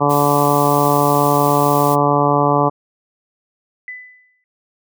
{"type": "harmonic tone", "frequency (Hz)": 144.4, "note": "D3", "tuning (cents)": -29, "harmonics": [1, 2, 3, 4, 5, 6, 7, 8], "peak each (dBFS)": [-20, -20, -20, -20, -20, -20, -20, -20], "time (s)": [0, 2.7], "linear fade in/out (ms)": 20}
{"type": "noise", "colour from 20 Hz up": "blue", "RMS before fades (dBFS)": -28, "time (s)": [0.09, 1.96], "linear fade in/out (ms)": 20}
{"type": "tone with exponential decay", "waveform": "sine", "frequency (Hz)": 2000, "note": "B6", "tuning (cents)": 21, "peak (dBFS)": -25, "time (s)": [3.88, 4.44], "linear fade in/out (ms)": 1, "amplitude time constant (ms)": 120}
{"effects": []}